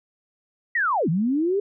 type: linear two-way sweep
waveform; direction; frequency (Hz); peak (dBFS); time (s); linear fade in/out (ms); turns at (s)
sine; down then up; 1971 to 150 to 414.2; -19; 0.75-1.6; 5; 1.09
effects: none